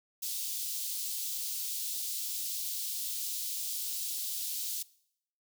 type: high-pass noise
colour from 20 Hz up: white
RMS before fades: -36 dBFS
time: 0.22-4.83 s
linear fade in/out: 10 ms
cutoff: 3500 Hz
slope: 24 dB/octave
effects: noise-tail reverb RT60 0.7 s tail -21 dB re dry